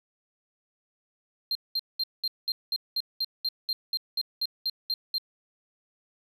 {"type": "tone bursts", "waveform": "triangle", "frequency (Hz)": 4179, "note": "C8", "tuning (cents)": -3, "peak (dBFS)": -24, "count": 16, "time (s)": [1.51, 5.182], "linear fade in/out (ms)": 2, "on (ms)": 42, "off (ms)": 200, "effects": []}